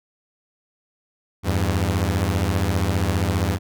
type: beating tone pair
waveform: sawtooth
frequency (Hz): 84.3 / 99.3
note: E2 / G2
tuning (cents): +39 / +23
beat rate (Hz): 15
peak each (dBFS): -18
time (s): 1.43-3.59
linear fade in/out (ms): 50
effects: none